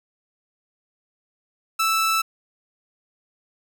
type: tone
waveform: sawtooth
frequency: 1318.5 Hz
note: E6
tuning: in tune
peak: -15 dBFS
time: 1.79-2.22 s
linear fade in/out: 10 ms
effects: none